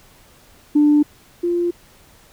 sine tone pair in turn, 296 / 347.4 Hz, D4 / F4, +14 / -9 cents, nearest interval minor third, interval 277 cents, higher second, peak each -9 / -16 dBFS, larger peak first, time 0.75-1.03 / 1.43-1.71 s, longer neither, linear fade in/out 10 ms, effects tanh soft clip ceiling -6 dBFS + pink hiss -50 dBFS RMS until 2.32 s

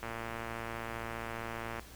click train, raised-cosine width 0.5 ms, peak -24 dBFS, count 204, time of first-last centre 0.03-1.795 s, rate 115 Hz, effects added 60 Hz sine -51 dBFS peak until 1.95 s + pink hiss -53 dBFS RMS until 1.95 s

